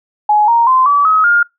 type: tone with pitch steps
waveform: sine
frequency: 841 / 933.1 / 1035.4 / 1148.8 / 1274.7 / 1414.4 Hz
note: G#5 / A#5 / C6 / D6 / D#6 / F6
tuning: +22 / +1 / -18 / -39 / +41 / +22 cents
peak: -7 dBFS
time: 0.29-1.43 s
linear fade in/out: 5 ms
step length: 190 ms
effects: noise-tail reverb RT60 0.2 s tail -26 dB re dry